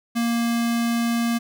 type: tone with notch filter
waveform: square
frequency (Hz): 233.7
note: A#3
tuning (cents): +5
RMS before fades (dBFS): -22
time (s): 0.15-1.39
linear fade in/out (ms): 20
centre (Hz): 510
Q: 1.1
effects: none